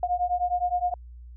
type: beating tone pair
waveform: sine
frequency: 710 / 719.7 Hz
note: F5 / F#5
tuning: +28 / -48 cents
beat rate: 9.7 Hz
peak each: -26 dBFS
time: 0.03-0.94 s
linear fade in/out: 2 ms
effects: added 60 Hz sine -41 dBFS peak until 1.36 s